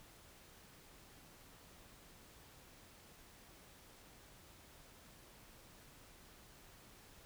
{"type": "silence", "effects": ["pink hiss -61 dBFS RMS until 7.25 s"]}